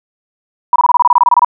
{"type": "tone bursts", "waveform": "sine", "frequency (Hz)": 973, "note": "B5", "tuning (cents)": -26, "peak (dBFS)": -4, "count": 14, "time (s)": [0.73, 1.447], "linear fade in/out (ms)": 2, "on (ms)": 28, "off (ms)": 25, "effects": []}